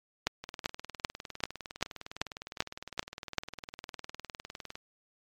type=two click trains; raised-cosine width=0.2 ms; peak=-9 / -23 dBFS; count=9 / 86; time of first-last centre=0.27-3.383 / 0.44-4.755 s; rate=2.57 / 19.7 Hz; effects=MP3 96 kbps